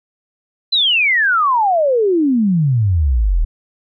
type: exponential sweep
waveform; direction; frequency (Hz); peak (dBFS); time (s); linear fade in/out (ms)
sine; down; 4100 to 36.85; -11; 0.72-3.45; 10
effects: none